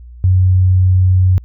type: tone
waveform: sine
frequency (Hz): 92.5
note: F#2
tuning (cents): 0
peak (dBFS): -7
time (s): 0.24-1.38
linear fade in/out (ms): 0
effects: added 60 Hz sine -32 dBFS peak until 1.44 s